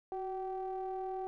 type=ring-modulated tone; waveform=triangle; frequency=196.2 Hz; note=G3; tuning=2 cents sharp; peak=-31 dBFS; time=0.12-1.27 s; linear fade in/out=0 ms; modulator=569 Hz; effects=none